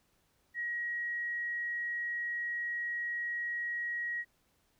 sine tone, 1900 Hz, A#6, 33 cents sharp, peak -33 dBFS, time 0.54-4.25 s, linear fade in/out 50 ms, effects pink hiss -73 dBFS RMS until 4.79 s

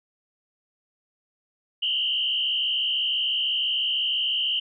sine tone with frequency modulation, 2982 Hz, F#7, 13 cents sharp, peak -22 dBFS, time 1.82-4.6 s, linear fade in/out 10 ms, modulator 66 Hz, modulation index 2.5, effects none

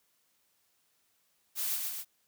blue noise with echo, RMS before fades -33 dBFS, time 1.55-1.79 s, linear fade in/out 50 ms, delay 130 ms, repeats 2, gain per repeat -3 dB, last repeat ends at 2.05 s, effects white hiss -73 dBFS RMS until 2.27 s + high-pass 60 Hz 12 dB/octave

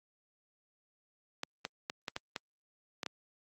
clicks, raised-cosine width 0.2 ms, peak -18 dBFS, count 8, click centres 1.434 / 1.651 / 1.899 / 2.082 / 2.164 / 2.362 / 3.032 / 3.063 s, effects high-pass 150 Hz 12 dB/octave + Opus 48 kbps

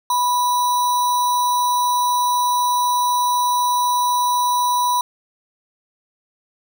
sine tone with sample-and-hold, 984 Hz, B5, 7 cents flat, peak -15 dBFS, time 0.1-5.01 s, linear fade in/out 2 ms, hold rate 4900 Hz, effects none

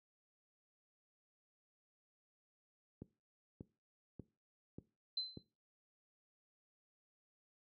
click train, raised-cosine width 3 ms, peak -34 dBFS, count 5, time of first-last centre 3.02-5.373 s, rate 1.7 Hz
sine tone with exponential decay, 4066 Hz, B7, 50 cents sharp, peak -34 dBFS, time 5.17-5.43 s, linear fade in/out 5 ms, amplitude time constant 56 ms
effects noise-tail reverb RT60 0.3 s tail -18 dB re dry + high-pass 100 Hz 12 dB/octave

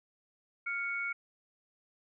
sine tone pair together, 1399 / 2221 Hz, F6 / C#7, +3 / +3 cents, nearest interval minor sixth, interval 800 cents, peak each -37 / -34 dBFS, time 0.66-1.13 s, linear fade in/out 10 ms, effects none

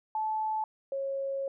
sine tone pair in turn, 869 / 546.2 Hz, A5 / C#5, -22 / -26 cents, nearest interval minor sixth, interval 804 cents, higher first, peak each -28 / -30 dBFS, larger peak first, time 0.15-0.64 / 0.92-1.48 s, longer second, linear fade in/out 2 ms, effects none

